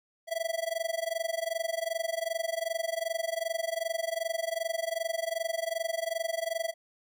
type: tone with amplitude modulation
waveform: square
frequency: 660 Hz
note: E5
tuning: 2 cents sharp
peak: -27 dBFS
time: 0.27-6.74 s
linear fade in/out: 50 ms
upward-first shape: sine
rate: 22.6 Hz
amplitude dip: 95%
effects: none